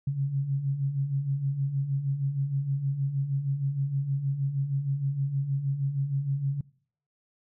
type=beating tone pair; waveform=sine; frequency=133.7 / 140.1 Hz; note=C3 / C#3; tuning=+38 / +19 cents; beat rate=6.4 Hz; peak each=-33 / -26 dBFS; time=0.07-6.61 s; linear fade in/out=5 ms; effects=noise-tail reverb RT60 0.6 s tail -24 dB re dry